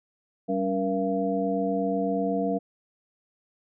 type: tone cluster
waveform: sine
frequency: 194.4 / 282.5 / 472.8 / 680 Hz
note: G3 / C#4 / A#4 / F5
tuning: -14 / +33 / +24 / -46 cents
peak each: -29 dBFS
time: 0.48-2.59 s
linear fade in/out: 20 ms
effects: none